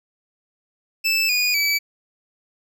25% pulse tone with pitch steps, 2637 / 2460 / 2296 Hz, E7 / D#7 / D7, 0 / -20 / -40 cents, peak -14 dBFS, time 1.04-1.79 s, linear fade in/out 20 ms, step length 250 ms, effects none

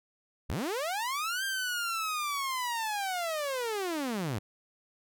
sawtooth linear two-way sweep, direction up then down, 35.9 to 1600 to 92.3 Hz, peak -27 dBFS, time 0.49-4.39 s, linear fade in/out 10 ms, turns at 1.44 s, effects none

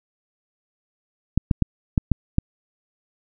clicks, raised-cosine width 5 ms, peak -4 dBFS, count 6, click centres 1.376 / 1.512 / 1.623 / 1.978 / 2.117 / 2.384 s, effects none

